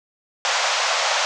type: band-pass noise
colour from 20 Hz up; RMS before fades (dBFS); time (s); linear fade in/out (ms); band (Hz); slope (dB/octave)
pink; -21; 0.45-1.25; 0; 570 to 6900; 48
effects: none